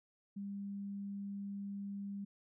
sine tone, 200 Hz, G3, 35 cents sharp, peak -40 dBFS, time 0.36-2.25 s, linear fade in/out 10 ms, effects none

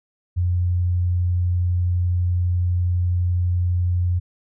sine tone, 88.8 Hz, F2, 29 cents sharp, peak -17 dBFS, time 0.36-4.2 s, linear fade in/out 20 ms, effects none

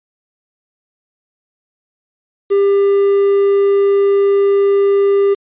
triangle tone with quantisation, 398.6 Hz, G4, 29 cents sharp, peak -7 dBFS, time 2.5-5.35 s, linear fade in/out 20 ms, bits 6, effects resampled to 8000 Hz

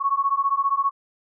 sine beating tone pair, 1100 / 1115 Hz, C#6 / C#6, -14 / +10 cents, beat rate 15 Hz, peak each -22 dBFS, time 0-0.91 s, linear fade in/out 20 ms, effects none

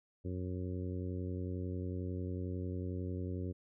harmonic tone, 91.1 Hz, F#2, 26 cents flat, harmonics 1 / 2 / 3 / 4 / 5 / 6, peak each -38 / -44 / -44 / -46 / -49 / -54 dBFS, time 0.24-3.53 s, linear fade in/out 20 ms, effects none

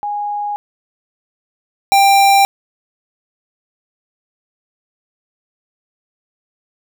sine / square tone pair in turn, 825 / 790.3 Hz, G#5 / G5, -12 / +14 cents, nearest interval minor second, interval 74 cents, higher first, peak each -18 / -8 dBFS, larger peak second, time 0.03-0.56 / 1.92-2.45 s, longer neither, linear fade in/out 0 ms, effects none

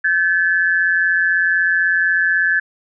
sine tone pair together, 1542.9 / 1719 Hz, G6 / A6, -28 / -41 cents, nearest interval major second, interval 187 cents, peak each -17 / -15 dBFS, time 0.04-2.6 s, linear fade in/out 10 ms, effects none

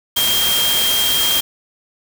sine tone in noise, 3207 Hz, G7, 39 cents sharp, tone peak -16 dBFS, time 0.16-1.41 s, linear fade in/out 10 ms, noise white, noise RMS -19 dBFS, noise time 0.16-1.41 s, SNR 0 dB, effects none

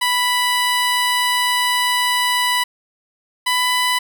15% pulse tone pair in turn, 987.8 / 995.8 Hz, B5 / B5, 0 / +14 cents, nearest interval unison, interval 14 cents, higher second, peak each -9 dBFS, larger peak neither, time 0.01-2.64 / 3.46-3.99 s, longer first, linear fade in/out 10 ms, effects none

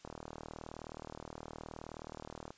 click train, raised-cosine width 1 ms, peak -30 dBFS, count 97, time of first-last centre 0.05-2.505 s, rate 39.1 Hz, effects white hiss -63 dBFS RMS until 2.57 s + resampled to 16000 Hz

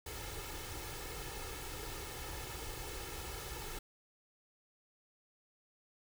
pink noise with comb filter, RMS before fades -44 dBFS, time 0.06-3.79 s, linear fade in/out 5 ms, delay 2.3 ms, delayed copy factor +0.7, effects none

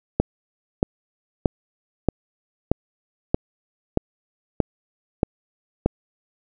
click train, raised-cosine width 2 ms, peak -3 dBFS, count 10, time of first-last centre 0.2-5.86 s, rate 1.59 Hz, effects none

